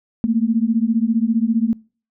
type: beating tone pair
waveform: sine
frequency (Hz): 220 / 235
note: A3 / A#3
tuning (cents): 0 / +14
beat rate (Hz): 15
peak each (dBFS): -18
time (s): 0.24-1.73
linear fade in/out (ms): 0
effects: noise-tail reverb RT60 0.4 s tail -25 dB re dry